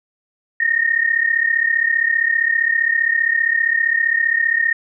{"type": "tone pair together", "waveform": "sine", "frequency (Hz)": [1829.5, 1864.7], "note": ["A#6", "A#6"], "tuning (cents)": [-33, 0], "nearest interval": "unison", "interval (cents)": 33, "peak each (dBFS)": -17, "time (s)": [0.6, 4.73], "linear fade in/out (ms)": 5, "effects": []}